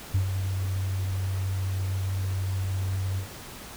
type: tone with ADSR envelope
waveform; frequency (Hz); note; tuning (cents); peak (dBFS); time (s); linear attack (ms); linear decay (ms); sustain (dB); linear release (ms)
sine; 95.1; F#2; +48; -17; 0.14-3.28; 8; 95; -8; 110
effects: tanh soft clip ceiling -17 dBFS + pink hiss -42 dBFS RMS until 3.76 s